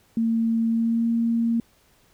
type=tone with pitch glide; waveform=sine; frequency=227.5 to 231.1 Hz; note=A#3 to A#3; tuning=-42 to -15 cents; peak=-19 dBFS; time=0.17-1.6 s; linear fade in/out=2 ms; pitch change=+27 cents; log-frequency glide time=0.68-1.06 s; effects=pink hiss -60 dBFS RMS until 2.13 s